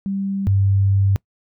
sine tone pair in turn, 196 / 98.24 Hz, G3 / G2, 0 / +4 cents, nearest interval octave, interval 1196 cents, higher first, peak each -20 / -13 dBFS, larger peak second, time 0.06-0.47 / 0.47-1.16 s, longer second, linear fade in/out 0 ms, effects noise-tail reverb RT60 0.1 s tail -24 dB re dry

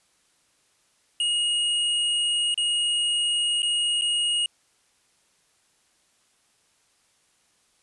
square tone with dropouts, 2873 Hz, F7, 48 cents sharp, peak -22 dBFS, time 1.2-4.46 s, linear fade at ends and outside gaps 2 ms, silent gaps 2.543-2.576 / 3.621-3.629 / 4.012-4.019 s, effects white hiss -65 dBFS RMS until 7.82 s + resampled to 24000 Hz

